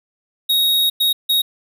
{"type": "tone bursts at uneven times", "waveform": "square", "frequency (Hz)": 3765, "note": "A#7", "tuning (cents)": 16, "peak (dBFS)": -14, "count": 3, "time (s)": [[0.49, 0.9], [1, 1.13], [1.29, 1.42]], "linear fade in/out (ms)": 10, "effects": []}